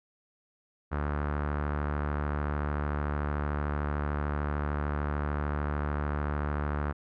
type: tone with low-pass filter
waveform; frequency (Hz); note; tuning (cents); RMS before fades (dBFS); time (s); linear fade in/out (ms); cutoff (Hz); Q
sawtooth; 73.42; D2; 0; -31; 0.91-6.93; 20; 1400; 2.6
effects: none